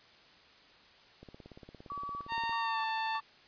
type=click train; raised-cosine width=2 ms; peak=-36 dBFS; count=23; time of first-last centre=1.23-2.494 s; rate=17.4 Hz
type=tone with tremolo; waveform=sine; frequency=1143 Hz; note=D6; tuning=47 cents flat; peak=-37 dBFS; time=1.9-3.2 s; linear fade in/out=2 ms; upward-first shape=square; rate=1.6 Hz; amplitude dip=70%
type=tone with pitch glide; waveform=sawtooth; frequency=919 to 888.7 Hz; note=A#5 to A5; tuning=-25 to +17 cents; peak=-28 dBFS; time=2.28-3.21 s; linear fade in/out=50 ms; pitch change=-58 cents; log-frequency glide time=2.58-2.8 s
effects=white hiss -59 dBFS RMS until 3.47 s + resampled to 11025 Hz